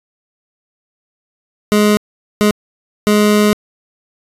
25% pulse tone bursts at uneven times, 209.3 Hz, G#3, 14 cents sharp, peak -5 dBFS, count 3, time 1.72-1.97 / 2.41-2.51 / 3.07-3.53 s, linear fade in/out 0 ms, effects resampled to 32000 Hz

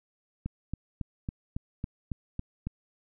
click train, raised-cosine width 5 ms, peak -20 dBFS, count 9, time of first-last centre 0.46-2.67 s, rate 3.62 Hz, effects none

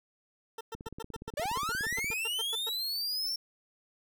20% pulse tone bursts, 450 Hz, A4, 39 cents sharp, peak -33 dBFS, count 16, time 0.58-2.694 s, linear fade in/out 5 ms, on 29 ms, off 110 ms
click train, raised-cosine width 3 ms, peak -30 dBFS, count 24, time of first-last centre 0.75-2.103 s, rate 17 Hz
45% pulse linear sweep, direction up, 553 to 5500 Hz, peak -31 dBFS, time 1.37-3.36 s, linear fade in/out 5 ms
effects none

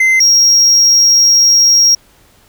triangle tone pair in turn, 2069 / 5604 Hz, C7 / F8, -20 / +5 cents, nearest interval octave + perfect fourth, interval 1725 cents, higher second, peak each -5 / -4 dBFS, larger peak second, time 0-0.2 / 0.2-1.95 s, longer second, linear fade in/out 5 ms, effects pink hiss -48 dBFS RMS until 2.48 s

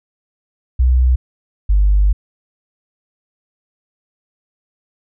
sine tone pair in turn, 63 / 50.01 Hz, B1 / G1, +35 / +35 cents, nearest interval major third, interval 400 cents, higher first, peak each -8 dBFS, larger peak neither, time 0.79-1.16 / 1.69-2.13 s, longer second, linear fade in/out 10 ms, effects tanh soft clip ceiling -4 dBFS

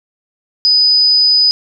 sine tone, 4985 Hz, D#8, 2 cents sharp, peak -7 dBFS, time 0.65-1.51 s, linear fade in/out 0 ms, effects none

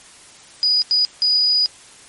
sine tone bursts at uneven times, 4932 Hz, D#8, 16 cents flat, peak -13 dBFS, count 3, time 0.63-0.82 / 0.91-1.05 / 1.22-1.66 s, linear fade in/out 0 ms, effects white hiss -44 dBFS RMS until 2.08 s + MP3 48 kbps

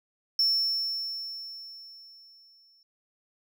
triangle tone with exponential decay, 5400 Hz, E8, 41 cents sharp, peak -19 dBFS, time 0.39-2.83 s, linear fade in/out 2 ms, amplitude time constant 530 ms, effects none

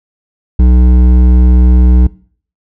sine tone with hard clipping, 61.74 Hz, B1, in tune, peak -5 dBFS, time 0.59-2.07 s, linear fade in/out 5 ms, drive 10 dB, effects noise-tail reverb RT60 0.5 s tail -21 dB re dry

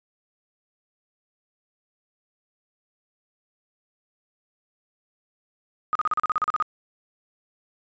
sine tone bursts, 1244.5 Hz, D#6, in tune, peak -19 dBFS, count 12, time 5.93-6.624 s, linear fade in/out 0 ms, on 23 ms, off 38 ms, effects resampled to 16000 Hz

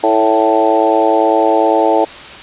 harmonic tone with a mistuned harmonic, 110 Hz, A2, in tune, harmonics 3 / 4 / 5 / 6 / 7 / 8, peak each -16 / -16 / -16 / -16 / -16 / -16 dBFS, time 0.03-2.05 s, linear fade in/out 10 ms, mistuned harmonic 5, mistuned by +24 cents, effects white hiss -31 dBFS RMS until 2.42 s + resampled to 8000 Hz

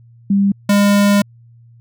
sine / square tone pair in turn, 198.6 / 202.7 Hz, G3 / G#3, +23 / -42 cents, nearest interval unison, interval 35 cents, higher second, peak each -10 dBFS, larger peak neither, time 0.3-0.52 / 0.69-1.22 s, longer second, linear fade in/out 5 ms, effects added 117 Hz sine -42 dBFS peak until 1.8 s

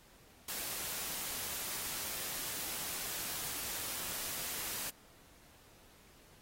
white noise, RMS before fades -40 dBFS, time 0.48-4.9 s, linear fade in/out 5 ms, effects pink hiss -62 dBFS RMS until 6.41 s + AAC 48 kbps

